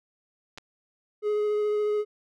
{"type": "clicks", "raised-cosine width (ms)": 0.2, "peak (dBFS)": -24, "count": 2, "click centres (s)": [0.576, 0.583]}
{"type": "tone with vibrato", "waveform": "triangle", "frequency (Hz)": 420, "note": "G#4", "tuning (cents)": 19, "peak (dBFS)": -21, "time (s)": [1.22, 2.05], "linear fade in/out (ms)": 50, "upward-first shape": "triangle", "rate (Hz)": 14, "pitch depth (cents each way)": 13}
{"effects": []}